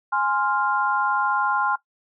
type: chord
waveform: sine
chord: F minor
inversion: first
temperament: equal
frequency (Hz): 830.6 / 1046.5 / 1396.9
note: Ab5 / C6 / F6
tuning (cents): 0 / 0 / 0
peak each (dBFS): -24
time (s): 0.12-1.76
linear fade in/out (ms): 10
effects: noise-tail reverb RT60 0.1 s tail -17 dB re dry